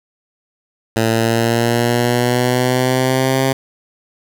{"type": "exponential sweep", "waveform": "10% pulse", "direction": "up", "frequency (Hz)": [112.1, 133.9], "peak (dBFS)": -5, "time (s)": [0.96, 3.53], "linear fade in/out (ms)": 5, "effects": []}